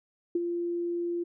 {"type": "tone with ADSR envelope", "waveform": "sine", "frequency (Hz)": 345.3, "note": "F4", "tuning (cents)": -20, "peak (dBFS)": -22, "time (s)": [0.35, 1.24], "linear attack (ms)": 5, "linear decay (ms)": 30, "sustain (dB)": -6, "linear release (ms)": 14, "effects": []}